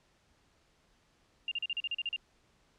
sine tone bursts, 2796 Hz, F7, 1 cent sharp, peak -31 dBFS, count 10, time 1.48-2.162 s, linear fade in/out 2 ms, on 34 ms, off 38 ms, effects pink hiss -69 dBFS RMS until 2.78 s + low-pass 7000 Hz 12 dB/octave

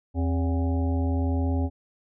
harmonic tone with a mistuned harmonic, 81.5 Hz, E2, 19 cents flat, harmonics 1 / 3 / 5 / 7 / 9 / 10, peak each -23 / -28 / -38 / -38 / -40 / -41 dBFS, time 0.14-1.7 s, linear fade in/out 50 ms, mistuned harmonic 3, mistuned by +140 cents, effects none

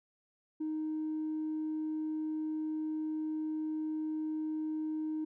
triangle tone with tanh clipping, 311.1 Hz, D#4, in tune, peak -33 dBFS, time 0.6-5.25 s, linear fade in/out 10 ms, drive 5 dB, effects none

